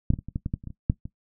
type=clicks; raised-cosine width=5 ms; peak=-8 / -12 / -23 / -23 / -15 / -16 / -14 / -30 / -23 / -28 / -7 / -23 dBFS; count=12; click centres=0.104 / 0.137 / 0.189 / 0.286 / 0.359 / 0.461 / 0.539 / 0.639 / 0.673 / 0.704 / 0.899 / 1.055 s; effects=noise-tail reverb RT60 0.1 s tail -17 dB re dry